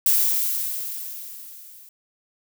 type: noise with level ramp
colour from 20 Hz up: violet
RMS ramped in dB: -17 to -47 dBFS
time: 0.06-1.89 s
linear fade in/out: 2 ms
effects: none